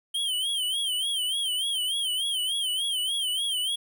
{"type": "tone with vibrato", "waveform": "square", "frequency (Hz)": 3136, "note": "G7", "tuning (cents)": 0, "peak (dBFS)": -26, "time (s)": [0.14, 3.76], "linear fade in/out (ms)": 10, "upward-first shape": "sine", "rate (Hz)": 3.4, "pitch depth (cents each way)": 110, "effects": []}